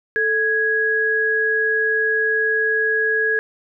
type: tone pair together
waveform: sine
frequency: 440 / 1661.2 Hz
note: A4 / G#6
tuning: 0 / 0 cents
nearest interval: octave + major seventh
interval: 2300 cents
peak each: -22 / -17 dBFS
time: 0.16-3.39 s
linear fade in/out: 0 ms
effects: none